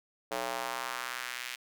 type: tone with high-pass filter sweep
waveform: square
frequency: 61.74 Hz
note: B1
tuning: in tune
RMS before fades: -37 dBFS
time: 0.31-1.56 s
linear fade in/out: 10 ms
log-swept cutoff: 560 to 2300 Hz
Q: 1.5
effects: none